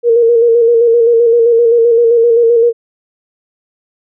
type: tone with vibrato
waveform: sine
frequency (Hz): 466.2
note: A#4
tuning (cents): 0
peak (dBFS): -5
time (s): 0.03-2.73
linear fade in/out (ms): 50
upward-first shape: square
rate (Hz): 7.7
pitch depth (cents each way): 34
effects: none